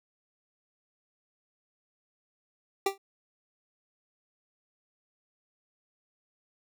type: tone with exponential decay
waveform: 25% pulse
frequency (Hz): 392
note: G4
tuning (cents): 0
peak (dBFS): -17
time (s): 2.86-2.98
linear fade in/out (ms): 5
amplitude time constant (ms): 24
effects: none